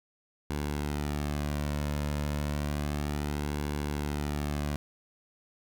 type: tone with flanger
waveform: sawtooth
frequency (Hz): 73.42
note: D2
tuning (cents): 0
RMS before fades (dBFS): -32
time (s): 0.5-4.76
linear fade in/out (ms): 0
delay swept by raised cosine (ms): 1.6 to 2.6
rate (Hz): 0.31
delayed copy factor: -0.5
effects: none